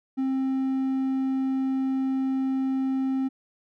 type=tone; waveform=triangle; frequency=265.1 Hz; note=C4; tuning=23 cents sharp; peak=-21 dBFS; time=0.17-3.29 s; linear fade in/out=20 ms; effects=none